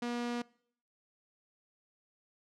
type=tone; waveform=sawtooth; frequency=240 Hz; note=B3; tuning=49 cents flat; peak=-30 dBFS; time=0.02-0.42 s; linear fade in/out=5 ms; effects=noise-tail reverb RT60 0.6 s tail -23 dB re dry + low-pass 6000 Hz 12 dB/octave